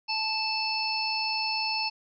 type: harmonic tone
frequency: 878 Hz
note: A5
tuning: 4 cents flat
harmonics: 1 / 3 / 5 / 6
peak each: -32 / -32 / -32 / -32 dBFS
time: 0.08-1.9 s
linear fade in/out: 20 ms
effects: none